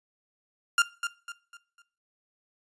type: tone with echo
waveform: 30% pulse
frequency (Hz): 1396.9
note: F6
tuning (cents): 0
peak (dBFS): -16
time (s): 0.78-0.82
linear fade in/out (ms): 2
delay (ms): 250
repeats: 4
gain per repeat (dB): -9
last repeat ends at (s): 1.82
effects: noise-tail reverb RT60 0.4 s tail -19 dB re dry + resampled to 24000 Hz